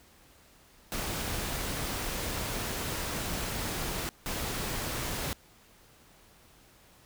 pink noise bursts at uneven times, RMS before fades -34 dBFS, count 2, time 0.92-4.09 / 4.26-5.33 s, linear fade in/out 0 ms, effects pink hiss -59 dBFS RMS until 7.05 s

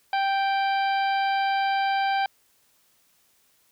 harmonic tone with a mistuned harmonic, 784 Hz, G5, in tune, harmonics 1 / 2 / 3 / 4 / 5 / 6, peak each -22 / -30 / -34 / -37 / -42 / -41 dBFS, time 0.13-2.26 s, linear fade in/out 2 ms, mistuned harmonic 6, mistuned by +15 cents, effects white hiss -64 dBFS RMS until 3.71 s

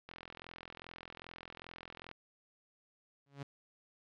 click train, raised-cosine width 0.3 ms, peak -31 dBFS, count 87, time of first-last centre 0.09-2.114 s, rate 42.5 Hz
sawtooth tone with exponential growth, 140.2 Hz, C#3, 20 cents sharp, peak -36 dBFS, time 3.26-3.43 s, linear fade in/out 5 ms, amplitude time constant 36 ms
effects low-pass 5000 Hz 12 dB/octave

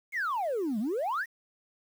sine exponential two-way sweep, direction down then up, 2257 to 200 to 1978 Hz, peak -26 dBFS, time 0.12-1.26 s, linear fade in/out 50 ms, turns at 0.79 s, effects tanh soft clip ceiling -26 dBFS + 9-bit

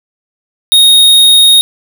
square tone, 3729 Hz, A#7, in tune, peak -3 dBFS, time 0.72-1.61 s, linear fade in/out 0 ms, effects none

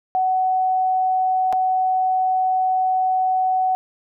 sine tone with dropouts, 748 Hz, F#5, 19 cents sharp, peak -16 dBFS, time 0.15-3.75 s, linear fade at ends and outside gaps 0 ms, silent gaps 1.526-1.531 s, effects none

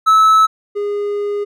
triangle tone pair in turn, 1302 / 410.1 Hz, E6 / G#4, -22 / -22 cents, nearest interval octave + minor sixth, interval 2000 cents, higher first, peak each -5 / -15 dBFS, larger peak first, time 0.06-0.47 / 0.75-1.45 s, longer second, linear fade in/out 20 ms, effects none

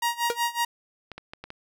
sawtooth tone with tremolo, 944 Hz, A#5, 22 cents sharp, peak -18 dBFS, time 0.02-0.65 s, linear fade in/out 5 ms, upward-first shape sine, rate 5.4 Hz, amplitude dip 90%
square tone with exponential decay, 473 Hz, A#4, 25 cents sharp, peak -21 dBFS, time 0.3-0.38 s, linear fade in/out 1 ms, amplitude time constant 16 ms
clicks, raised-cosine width 0.3 ms, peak -22 dBFS, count 5, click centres 1.117 / 1.18 / 1.335 / 1.44 / 1.504 s
effects none

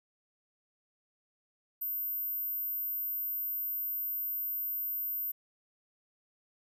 sine tone, 13600 Hz, G#9, 40 cents sharp, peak -32 dBFS, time 1.81-5.32 s, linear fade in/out 10 ms, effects none

